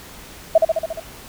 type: tone with echo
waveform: sine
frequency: 650 Hz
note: E5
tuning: 24 cents flat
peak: -7 dBFS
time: 0.55-0.58 s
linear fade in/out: 5 ms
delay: 70 ms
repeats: 6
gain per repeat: -3 dB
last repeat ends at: 1 s
effects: pink hiss -40 dBFS RMS until 1.28 s